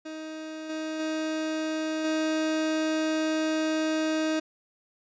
30% pulse tone with level steps, 314.1 Hz, D#4, 16 cents sharp, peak -33 / -28 / -25 / -22 dBFS, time 0.05-4.4 s, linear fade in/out 10 ms, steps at 0.69 / 0.99 / 2.04 s, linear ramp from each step 10 ms, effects resampled to 16000 Hz

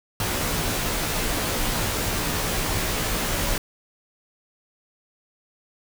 pink noise with comb filter, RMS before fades -25 dBFS, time 0.2-3.58 s, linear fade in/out 2 ms, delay 15 ms, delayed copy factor -0.75, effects none

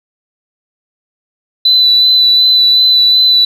sine tone with vibrato, 3992 Hz, B7, 18 cents sharp, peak -4 dBFS, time 1.65-3.45 s, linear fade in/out 5 ms, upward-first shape sine, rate 2.7 Hz, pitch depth 16 cents each way, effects tanh soft clip ceiling 0 dBFS

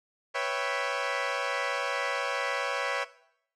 15% pulse chord, C# half-diminished seventh, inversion third, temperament equal, 493.9 / 554.4 / 659.3 / 784 Hz, B4 / C#5 / E5 / G5, 0 / 0 / 0 / 0 cents, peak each -28 / -25 / -29 / -30 dBFS, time 0.34-3.05 s, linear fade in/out 20 ms, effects noise-tail reverb RT60 0.7 s tail -17 dB re dry + low-pass 5000 Hz 12 dB/octave

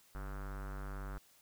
square tone with low-pass filter, 49 Hz, G1, in tune, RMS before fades -43 dBFS, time 0.15-1.18 s, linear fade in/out 0 ms, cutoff 1400 Hz, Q 4, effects white hiss -66 dBFS RMS until 1.41 s

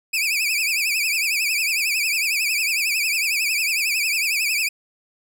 sawtooth tone with vibrato, 2453 Hz, D#7, 25 cents flat, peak -16 dBFS, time 0.13-4.69 s, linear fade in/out 10 ms, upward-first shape triangle, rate 11 Hz, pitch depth 160 cents each way, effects none

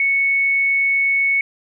sine tone, 2213 Hz, C#7, 3 cents flat, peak -14 dBFS, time 0-1.41 s, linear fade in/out 2 ms, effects none

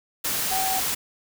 sine tone in noise, 761 Hz, F#5, 48 cents sharp, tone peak -25 dBFS, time 0.51-0.8 s, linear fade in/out 10 ms, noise white, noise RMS -26 dBFS, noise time 0.24-0.95 s, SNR -2 dB, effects none

